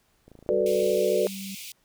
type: click train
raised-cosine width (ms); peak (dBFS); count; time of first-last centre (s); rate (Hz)
2; -35; 20; 0.28-0.976; 27.3
type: chord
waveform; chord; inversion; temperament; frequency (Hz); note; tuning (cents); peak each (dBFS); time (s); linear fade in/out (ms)
sine; B minor seventh; second; equal; 370 / 440 / 493.9 / 587.3; F#4 / A4 / B4 / D5; 0 / 0 / 0 / 0; -26; 0.49-1.27; 0
type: tone with pitch glide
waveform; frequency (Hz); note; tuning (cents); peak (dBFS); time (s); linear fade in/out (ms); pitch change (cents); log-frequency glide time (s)
sine; 195.5 to 194.04; G3 to G3; -4 to -17; -35; 0.51-1.55; 5; -13; 0.66-0.84
type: high-pass noise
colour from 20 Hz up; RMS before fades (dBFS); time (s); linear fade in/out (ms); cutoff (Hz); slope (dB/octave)
pink; -40; 0.66-1.72; 2; 2200; 96
effects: pink hiss -67 dBFS RMS until 1.84 s